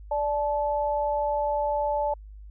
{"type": "tone pair together", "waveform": "sine", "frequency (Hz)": [587.3, 868.1], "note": ["D5", "A5"], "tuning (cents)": [0, -24], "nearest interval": "perfect fifth", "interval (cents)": 676, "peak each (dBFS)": -26, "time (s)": [0.11, 2.14], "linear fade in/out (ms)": 5, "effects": ["added 51 Hz sine -41 dBFS peak until 2.5 s"]}